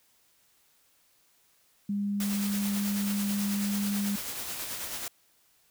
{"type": "tone", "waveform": "sine", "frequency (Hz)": 202.4, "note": "G#3", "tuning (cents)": -44, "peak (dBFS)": -27, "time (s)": [1.89, 4.16], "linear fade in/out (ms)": 5}
{"type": "noise with tremolo", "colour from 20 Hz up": "white", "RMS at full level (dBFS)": -35, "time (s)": [2.2, 5.08], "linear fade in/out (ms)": 2, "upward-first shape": "sine", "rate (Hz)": 9.2, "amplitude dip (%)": 35}
{"effects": ["white hiss -66 dBFS RMS until 5.7 s"]}